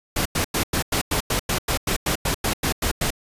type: noise bursts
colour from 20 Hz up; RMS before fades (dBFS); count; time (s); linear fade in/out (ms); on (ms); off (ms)
pink; -22; 16; 0.16-3.105; 5; 95; 95
effects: resampled to 32000 Hz